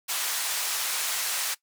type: band-pass noise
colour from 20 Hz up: white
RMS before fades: -29 dBFS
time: 0.08-1.55 s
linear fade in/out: 20 ms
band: 800 to 12000 Hz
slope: 12 dB/octave
effects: noise-tail reverb RT60 0.1 s tail -19 dB re dry